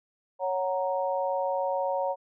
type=chord; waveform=sine; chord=F# major; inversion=second; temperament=equal; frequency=554.4 / 740 / 932.3 Hz; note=C#5 / F#5 / A#5; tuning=0 / 0 / 0 cents; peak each=-28 / -32 / -31 dBFS; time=0.39-2.16 s; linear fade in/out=50 ms; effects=none